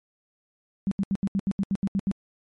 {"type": "tone bursts", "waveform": "sine", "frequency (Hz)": 196, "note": "G3", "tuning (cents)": 0, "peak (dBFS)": -21, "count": 11, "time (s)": [0.87, 2.114], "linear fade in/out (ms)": 0, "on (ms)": 44, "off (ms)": 76, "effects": ["MP3 48 kbps"]}